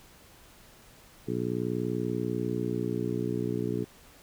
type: harmonic tone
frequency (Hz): 60.3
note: B1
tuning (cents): -41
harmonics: 2 / 3 / 4 / 5 / 6 / 7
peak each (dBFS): -35 / -35 / -35 / -35 / -35 / -35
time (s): 1.27-3.85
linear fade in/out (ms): 20
effects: pink hiss -55 dBFS RMS until 4.22 s